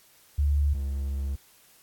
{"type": "tone pair in turn", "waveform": ["sine", "triangle"], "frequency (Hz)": [72.2, 69.01], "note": ["D2", "C#2"], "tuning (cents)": [-29, -7], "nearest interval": "minor second", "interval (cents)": 78, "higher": "first", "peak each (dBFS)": [-20, -25], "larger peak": "first", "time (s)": [[0.38, 0.74], [0.74, 1.36]], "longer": "second", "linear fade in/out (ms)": 10, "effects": ["white hiss -58 dBFS RMS until 1.82 s", "AAC 64 kbps"]}